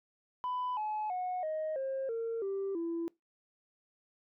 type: tone with pitch steps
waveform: sine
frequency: 998 / 853.9 / 730.6 / 625.1 / 534.8 / 457.6 / 391.5 / 335 Hz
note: B5 / G#5 / F#5 / D#5 / C5 / A#4 / G4 / E4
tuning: +18 / +48 / -22 / +8 / +38 / -32 / -2 / +28 cents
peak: -31 dBFS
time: 0.44-3.08 s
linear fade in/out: 0 ms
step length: 330 ms
effects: noise-tail reverb RT60 0.2 s tail -25 dB re dry + tanh soft clip ceiling -30 dBFS